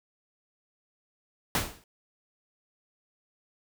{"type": "noise with exponential decay", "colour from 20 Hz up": "pink", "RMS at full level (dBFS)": -23, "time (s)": [1.55, 1.84], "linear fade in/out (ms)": 2, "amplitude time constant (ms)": 61, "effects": []}